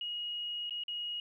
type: tone with dropouts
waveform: sine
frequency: 2887 Hz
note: F#7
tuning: 43 cents flat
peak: -35 dBFS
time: 0.01-1.2 s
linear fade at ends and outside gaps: 2 ms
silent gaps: 0.696-0.707 / 0.837-0.881 s
effects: 12-bit